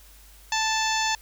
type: harmonic tone with a mistuned harmonic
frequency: 880 Hz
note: A5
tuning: in tune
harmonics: 1 / 2 / 3 / 4 / 5 / 6 / 7 / 8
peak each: -26 / -29 / -31 / -32 / -33 / -34 / -34 / -35 dBFS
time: 0.52-1.15 s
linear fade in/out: 2 ms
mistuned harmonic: 7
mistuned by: +32 cents
effects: added 50 Hz sine -50 dBFS peak until 1.21 s + white hiss -53 dBFS RMS until 1.21 s